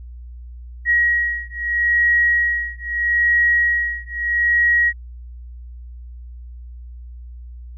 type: beating tone pair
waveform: sine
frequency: 1900 / 1900.78 Hz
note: A#6 / A#6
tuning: +33 / +33 cents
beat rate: 0.78 Hz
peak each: -18 dBFS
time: 0.85-4.93 s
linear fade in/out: 50 ms
effects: added 60 Hz sine -33 dBFS peak until 7.77 s